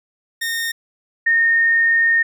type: tone pair in turn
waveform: sawtooth / sine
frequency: 1837 / 1837 Hz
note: A#6 / A#6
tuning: -26 / -26 cents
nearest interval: unison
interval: 0 cents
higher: neither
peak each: -17 / -12 dBFS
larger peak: second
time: 0.41-0.72 / 1.26-2.23 s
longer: second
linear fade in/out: 10 ms
effects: none